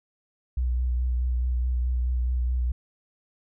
sine tone with vibrato, 61.74 Hz, B1, in tune, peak -22 dBFS, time 0.57-2.72 s, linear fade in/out 5 ms, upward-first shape sine, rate 4.7 Hz, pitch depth 26 cents each way, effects none

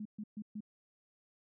sine tone bursts, 211.5 Hz, G#3, 32 cents sharp, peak -39 dBFS, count 4, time 0-0.606 s, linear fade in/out 5 ms, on 54 ms, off 130 ms, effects none

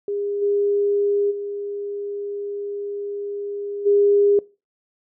sine tone with level steps, 406.1 Hz, G#4, 39 cents flat, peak -22 / -17 / -26 / -13 dBFS, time 0.08-4.39 s, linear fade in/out 2 ms, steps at 0.41 / 1.3 / 3.85 s, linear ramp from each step 20 ms, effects noise-tail reverb RT60 0.3 s tail -22 dB re dry

